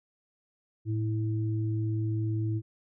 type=tone pair together; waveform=sine; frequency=110.34 / 326.1 Hz; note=A2 / E4; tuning=+5 / -19 cents; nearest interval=octave + perfect fifth; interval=1876 cents; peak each=-27 / -35 dBFS; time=0.85-2.62 s; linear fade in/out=50 ms; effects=none